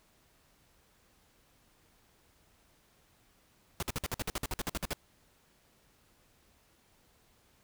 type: noise bursts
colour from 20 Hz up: pink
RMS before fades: -34 dBFS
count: 15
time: 3.8-4.932 s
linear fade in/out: 0 ms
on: 26 ms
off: 53 ms
effects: pink hiss -67 dBFS RMS until 7.63 s